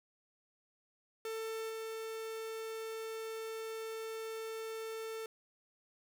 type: tone with level steps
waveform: 45% pulse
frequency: 445.5 Hz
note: A4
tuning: 22 cents sharp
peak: -38 / -40 dBFS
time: 1.25-5.26 s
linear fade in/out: 2 ms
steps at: 1.69 s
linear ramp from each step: 10 ms
effects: none